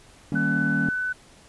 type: chord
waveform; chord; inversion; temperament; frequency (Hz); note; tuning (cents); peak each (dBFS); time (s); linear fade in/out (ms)
triangle; Eb dominant seventh; none; equal; 155.56 / 196 / 233.1 / 277.2; Eb3 / G3 / Bb3 / Db4; 0 / 0 / 0 / 0; -26; 0.32-0.89; 2
type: tone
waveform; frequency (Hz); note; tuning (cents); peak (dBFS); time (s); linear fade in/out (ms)
sine; 1500; F#6; +23; -24; 0.35-1.13; 10
effects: pink hiss -52 dBFS RMS until 1.48 s + resampled to 24000 Hz